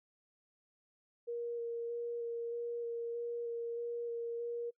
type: tone with vibrato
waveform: sine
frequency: 470 Hz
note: A#4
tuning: 14 cents sharp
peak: -36 dBFS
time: 1.27-4.71 s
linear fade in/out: 20 ms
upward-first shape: square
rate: 1.6 Hz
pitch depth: 10 cents each way
effects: noise-tail reverb RT60 0.1 s tail -25 dB re dry

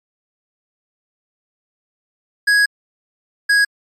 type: tone pair in turn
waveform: square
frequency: 1661.2 / 1654.4 Hz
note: G#6 / G#6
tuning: 0 / -7 cents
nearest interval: unison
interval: 7 cents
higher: first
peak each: -11 dBFS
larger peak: neither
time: 2.47-2.66 / 3.49-3.65 s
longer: first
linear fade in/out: 10 ms
effects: low-pass 8000 Hz 12 dB/octave + MP3 96 kbps

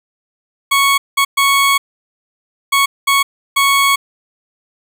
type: tone bursts at uneven times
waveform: 20% pulse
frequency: 1108.7 Hz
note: C#6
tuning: in tune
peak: -5 dBFS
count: 6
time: 0.71-0.98 / 1.17-1.25 / 1.37-1.78 / 2.72-2.86 / 3.07-3.23 / 3.56-3.96 s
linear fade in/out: 10 ms
effects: none

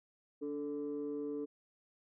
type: tone pair together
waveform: sine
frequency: 289.2 / 440 Hz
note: D4 / A4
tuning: -27 / 0 cents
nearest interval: perfect fifth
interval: 727 cents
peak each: -38 / -38 dBFS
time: 0.41-1.46 s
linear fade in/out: 20 ms
effects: tanh soft clip ceiling -32 dBFS

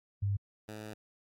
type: tone pair in turn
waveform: sine / 10% pulse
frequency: 100 / 107.3 Hz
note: G2 / A2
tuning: +35 / -43 cents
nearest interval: minor second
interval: 122 cents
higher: second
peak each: -28 / -34 dBFS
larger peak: first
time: 0.22-0.37 / 0.68-0.94 s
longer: second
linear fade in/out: 10 ms
effects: AAC 64 kbps

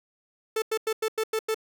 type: tone bursts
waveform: 45% pulse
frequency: 440 Hz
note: A4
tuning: in tune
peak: -24 dBFS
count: 7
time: 0.56-1.545 s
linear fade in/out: 5 ms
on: 61 ms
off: 93 ms
effects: none

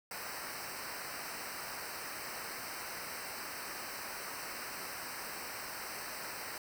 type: noise with comb filter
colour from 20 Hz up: pink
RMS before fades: -43 dBFS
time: 0.11-6.58 s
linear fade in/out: 2 ms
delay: 0.29 ms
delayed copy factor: -0.95
effects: none

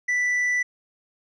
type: tone with tanh clipping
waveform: triangle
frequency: 1975.5 Hz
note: B6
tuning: in tune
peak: -21 dBFS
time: 0.08-0.63 s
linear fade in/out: 10 ms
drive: 8 dB
effects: none

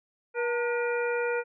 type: harmonic tone with a mistuned harmonic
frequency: 479.7 Hz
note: A#4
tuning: 50 cents sharp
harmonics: 1 / 2 / 3 / 4 / 5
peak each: -27 / -36 / -33 / -41 / -37 dBFS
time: 0.34-1.44 s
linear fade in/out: 50 ms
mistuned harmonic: 2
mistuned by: -91 cents
effects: none

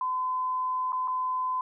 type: tone with dropouts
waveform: sine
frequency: 1019 Hz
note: C6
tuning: 46 cents flat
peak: -26 dBFS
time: 0.01-1.61 s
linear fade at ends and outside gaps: 2 ms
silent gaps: 0.922-0.929 / 1.076-1.08 s
effects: none

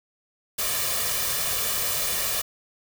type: noise with comb filter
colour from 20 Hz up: white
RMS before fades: -26 dBFS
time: 0.58-2.42 s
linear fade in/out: 10 ms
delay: 1.7 ms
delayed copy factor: +0.65
effects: none

